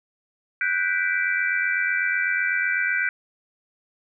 sine chord, G major seventh, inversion third, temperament equal with one note detuned, 1480 / 1568 / 1975.5 / 2329 Hz, F#6 / G6 / B6 / D7, 0 / 0 / 0 / -15 cents, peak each -25 / -26 / -27 / -27 dBFS, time 0.61-3.09 s, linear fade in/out 2 ms, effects none

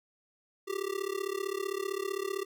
square tone with amplitude modulation, 391.1 Hz, G4, 4 cents flat, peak -29 dBFS, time 0.67-2.45 s, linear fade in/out 20 ms, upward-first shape sine, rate 35.5 Hz, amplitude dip 95%, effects none

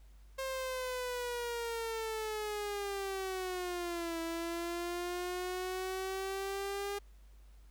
sawtooth linear two-way sweep, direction down then up, 534 to 329.6 to 405.1 Hz, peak -32 dBFS, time 0.38-6.99 s, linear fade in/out 10 ms, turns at 4.2 s, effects added 50 Hz sine -54 dBFS peak until 7.7 s + pink hiss -70 dBFS RMS until 7.7 s

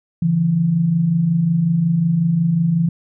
sine tone pair together, 142.71 / 168.2 Hz, D3 / E3, -49 / +35 cents, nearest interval minor third, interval 284 cents, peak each -22 / -14 dBFS, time 0.22-2.89 s, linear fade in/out 5 ms, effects none

